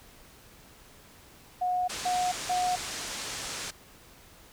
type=tone bursts; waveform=sine; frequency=726 Hz; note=F#5; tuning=33 cents flat; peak=-25 dBFS; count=3; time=1.61-2.76 s; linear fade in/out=10 ms; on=270 ms; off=170 ms
type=low-pass noise; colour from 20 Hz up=white; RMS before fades=-37 dBFS; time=1.89-3.71 s; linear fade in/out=10 ms; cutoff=8100 Hz; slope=24 dB/octave
effects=pink hiss -54 dBFS RMS until 4.52 s